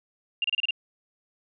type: tone bursts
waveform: sine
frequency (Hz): 2795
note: F7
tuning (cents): +1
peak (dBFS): -22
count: 6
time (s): 0.42-0.708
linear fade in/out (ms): 2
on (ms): 23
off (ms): 30
effects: none